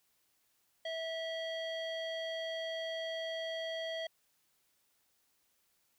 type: tone with low-pass filter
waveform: square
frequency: 652 Hz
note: E5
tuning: 19 cents flat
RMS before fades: -39 dBFS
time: 0.85-4.07 s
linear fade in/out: 5 ms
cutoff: 3400 Hz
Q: 2.8
effects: white hiss -75 dBFS RMS until 5.98 s